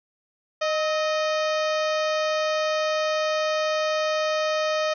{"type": "harmonic tone with a mistuned harmonic", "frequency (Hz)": 618, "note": "D#5", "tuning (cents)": -12, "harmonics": [1, 2, 3, 4, 5, 6, 7, 8, 9, 10], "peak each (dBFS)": [-23, -29, -33, -35, -37, -39, -40, -41, -42, -43], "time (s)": [0.61, 4.94], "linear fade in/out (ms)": 10, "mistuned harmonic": 2, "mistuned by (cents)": 52, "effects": []}